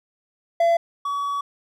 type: tone pair in turn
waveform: triangle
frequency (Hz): 677 / 1133.7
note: E5 / C#6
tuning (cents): +46 / +39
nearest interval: major sixth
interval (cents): 893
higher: second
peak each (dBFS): -13 / -21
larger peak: first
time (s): 0.6-0.77 / 1.05-1.41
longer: second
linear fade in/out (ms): 5
effects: none